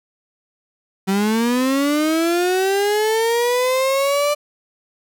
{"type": "linear sweep", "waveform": "35% pulse", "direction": "up", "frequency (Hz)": [189.2, 592], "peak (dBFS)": -14, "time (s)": [1.07, 4.35], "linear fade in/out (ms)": 20, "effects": []}